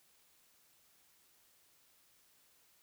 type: silence
effects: white hiss -69 dBFS RMS until 2.82 s